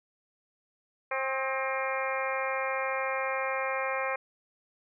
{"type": "harmonic tone with a mistuned harmonic", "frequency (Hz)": 266, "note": "C4", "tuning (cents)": 29, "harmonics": [2, 3, 4, 5, 6, 7, 8, 9], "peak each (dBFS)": [-33, -37, -35, -39, -39, -39, -38, -38], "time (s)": [1.11, 4.16], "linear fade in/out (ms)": 5, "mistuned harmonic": 5, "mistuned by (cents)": -44, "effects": []}